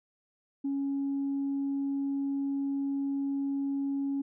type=tone; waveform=sine; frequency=277.2 Hz; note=C#4; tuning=in tune; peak=-27 dBFS; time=0.64-4.22 s; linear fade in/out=10 ms; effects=tanh soft clip ceiling -25 dBFS